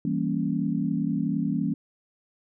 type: chord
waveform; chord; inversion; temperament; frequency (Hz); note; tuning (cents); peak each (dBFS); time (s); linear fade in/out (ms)
sine; E diminished seventh; none; equal; 164.81 / 196 / 233.1 / 277.2; E3 / G3 / Bb3 / Db4; 0 / 0 / 0 / 0; -29; 0.05-1.74; 2
effects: none